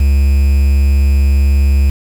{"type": "tone with quantisation", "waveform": "triangle", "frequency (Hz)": 69.3, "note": "C#2", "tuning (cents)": 0, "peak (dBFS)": -5, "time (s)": [0, 1.9], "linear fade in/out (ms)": 5, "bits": 5, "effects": []}